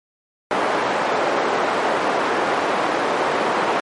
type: band-pass noise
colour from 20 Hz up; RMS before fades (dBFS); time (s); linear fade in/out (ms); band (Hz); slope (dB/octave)
white; -20; 0.51-3.8; 0; 340 to 1000; 12
effects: MP3 48 kbps